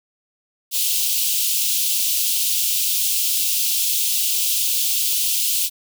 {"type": "high-pass noise", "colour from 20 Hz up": "white", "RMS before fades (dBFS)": -20, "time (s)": [0.71, 5.7], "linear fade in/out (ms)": 50, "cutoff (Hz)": 2700, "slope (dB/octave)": 48, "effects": []}